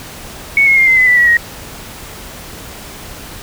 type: tone with pitch steps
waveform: sine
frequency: 2217 / 2166 / 2117 / 2069 / 2021 / 1975.1 / 1930 / 1885.9 Hz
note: C#7 / C#7 / C7 / C7 / B6 / B6 / B6 / A#6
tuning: 0 / -41 / +20 / -20 / +39 / 0 / -40 / +20 cents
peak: -6 dBFS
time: 0.57-1.37 s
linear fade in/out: 2 ms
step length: 100 ms
effects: pink hiss -31 dBFS RMS until 3.42 s